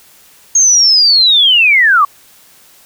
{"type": "linear sweep", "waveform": "sine", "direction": "down", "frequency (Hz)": [6530, 1094], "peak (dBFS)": -5, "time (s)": [0.55, 2.05], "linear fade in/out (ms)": 5, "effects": ["white hiss -44 dBFS RMS until 2.85 s"]}